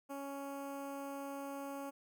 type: tone with notch filter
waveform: 15% pulse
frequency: 278.2 Hz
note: C#4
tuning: 6 cents sharp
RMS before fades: -44 dBFS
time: 0.09-1.91 s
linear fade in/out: 20 ms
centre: 3900 Hz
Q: 0.53
effects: none